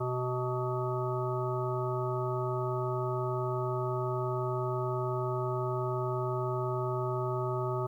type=harmonic tone; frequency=125.8 Hz; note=B2; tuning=32 cents sharp; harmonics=1 / 3 / 5 / 7 / 9 / 10; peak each=-33 / -34 / -38 / -40 / -41 / -40 dBFS; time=0-7.87 s; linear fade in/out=10 ms; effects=11-bit